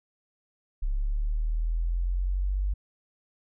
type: linear sweep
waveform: sine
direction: up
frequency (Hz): 33.81 to 49.56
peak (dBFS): -24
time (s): 0.82-2.74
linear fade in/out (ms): 10
effects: none